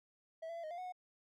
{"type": "tone with pitch steps", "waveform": "triangle", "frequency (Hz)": [650, 671, 676, 621, 695, 734, 729], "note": ["E5", "E5", "E5", "D#5", "F5", "F#5", "F#5"], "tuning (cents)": [-24, 31, 43, -3, -9, -14, -26], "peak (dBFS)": -40, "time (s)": [0.42, 0.924], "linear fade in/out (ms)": 10, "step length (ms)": 72, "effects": []}